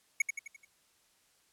square tone with echo, 2217 Hz, C#7, in tune, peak -24 dBFS, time 0.2-0.22 s, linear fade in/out 5 ms, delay 86 ms, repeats 5, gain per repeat -6 dB, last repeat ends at 0.65 s, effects white hiss -69 dBFS RMS until 1.52 s + low-pass 11000 Hz 12 dB/octave

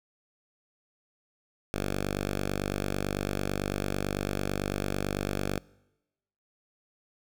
5% pulse tone, 49 Hz, G1, in tune, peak -18 dBFS, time 1.74-5.58 s, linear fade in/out 0 ms, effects noise-tail reverb RT60 1.0 s tail -24 dB re dry

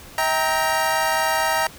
25% pulse chord, E diminished, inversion none, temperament equal with one note detuned, 643.1 / 784 / 932.3 Hz, E5 / G5 / Bb5, -43 / 0 / 0 cents, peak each -20 / -21 / -18 dBFS, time 0.18-1.67 s, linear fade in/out 2 ms, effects pink hiss -42 dBFS RMS until 1.78 s

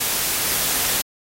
white noise, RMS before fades -21 dBFS, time 0-1.02 s, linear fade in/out 10 ms, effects AAC 48 kbps

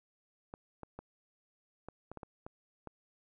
clicks, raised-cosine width 1 ms, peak -30 dBFS, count 9, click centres 0.539 / 0.833 / 0.99 / 1.886 / 2.116 / 2.173 / 2.232 / 2.465 / 2.873 s, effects none

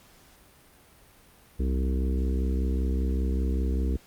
harmonic tone, 65.1 Hz, C2, 8 cents flat, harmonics 1 / 3 / 4 / 5 / 6 / 7, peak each -24 / -34 / -36 / -38 / -40 / -41 dBFS, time 1.59-3.97 s, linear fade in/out 10 ms, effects pink hiss -56 dBFS RMS until 4.06 s + Opus 48 kbps

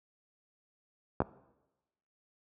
clicks, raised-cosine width 1 ms, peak -12 / -16 dBFS, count 2, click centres 1.204 / 1.219 s, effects noise-tail reverb RT60 1.0 s tail -19 dB re dry + high-pass 60 Hz 12 dB/octave

